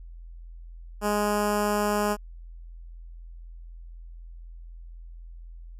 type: tone with notch filter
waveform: 10% pulse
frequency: 207.7 Hz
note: G#3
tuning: in tune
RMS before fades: -25 dBFS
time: 1.01-2.17 s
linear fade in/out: 50 ms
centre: 3600 Hz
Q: 1.1
effects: added 42 Hz sine -40 dBFS peak until 5.79 s + resampled to 32000 Hz